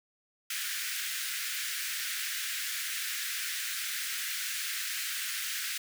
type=high-pass noise; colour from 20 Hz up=pink; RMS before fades=-35 dBFS; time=0.5-5.78 s; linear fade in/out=5 ms; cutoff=1500 Hz; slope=48 dB/octave; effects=none